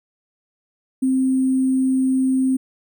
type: tone with sample-and-hold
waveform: sine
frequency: 261.6 Hz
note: C4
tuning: in tune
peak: -15 dBFS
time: 1.02-2.57 s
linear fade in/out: 10 ms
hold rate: 8820 Hz
effects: none